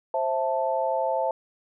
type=chord; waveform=sine; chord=A minor; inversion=first; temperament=just; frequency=528 / 660 / 880 Hz; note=C5 / E5 / A5; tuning=+16 / +2 / 0 cents; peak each=-27 dBFS; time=0.14-1.31 s; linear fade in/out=2 ms; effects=none